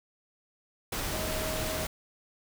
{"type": "tone in noise", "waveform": "sine", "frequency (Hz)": 630, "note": "D#5", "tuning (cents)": 21, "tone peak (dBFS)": -36, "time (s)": [1.13, 1.85], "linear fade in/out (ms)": 5, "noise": "pink", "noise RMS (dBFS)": -33, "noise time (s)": [0.92, 1.87], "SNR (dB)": -6, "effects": []}